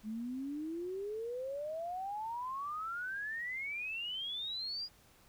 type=exponential sweep; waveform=sine; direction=up; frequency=209.3 to 4939 Hz; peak=-37 dBFS; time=0.03-4.89 s; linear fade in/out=50 ms; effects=pink hiss -64 dBFS RMS until 5.28 s